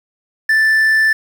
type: tone with quantisation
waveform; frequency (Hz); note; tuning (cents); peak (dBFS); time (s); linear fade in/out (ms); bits
triangle; 1763; A6; +3; -8; 0.49-1.13; 5; 6
effects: none